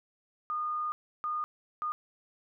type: tone bursts at uneven times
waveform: sine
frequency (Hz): 1223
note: D#6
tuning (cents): -30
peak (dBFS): -30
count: 3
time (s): 0.5-0.92 / 1.24-1.44 / 1.82-1.92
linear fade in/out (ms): 0
effects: none